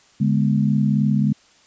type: chord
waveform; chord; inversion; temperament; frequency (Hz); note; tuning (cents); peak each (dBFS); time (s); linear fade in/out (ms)
sine; G# diminished; second; equal with one note detuned; 144.23 / 207.7 / 246.9; D3 / G#3 / B3; -31 / 0 / 0; -19 / -18 / -24; 0.2-1.33; 10
effects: white hiss -54 dBFS RMS until 1.66 s + resampled to 16000 Hz